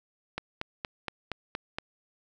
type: click train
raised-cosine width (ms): 0.3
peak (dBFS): -16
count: 7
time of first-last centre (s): 0.38-1.785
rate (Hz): 4.27
effects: none